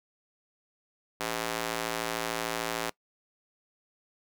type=tone with high-pass filter; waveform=square; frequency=56.7 Hz; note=A#1; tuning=47 cents flat; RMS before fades=-33 dBFS; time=1.2-2.9 s; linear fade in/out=5 ms; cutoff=460 Hz; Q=0.52; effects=noise-tail reverb RT60 0.1 s tail -22 dB re dry